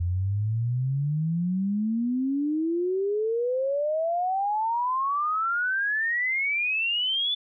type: exponential sweep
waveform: sine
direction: up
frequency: 84.9 to 3500 Hz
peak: -23 dBFS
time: 0-7.35 s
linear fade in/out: 10 ms
effects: none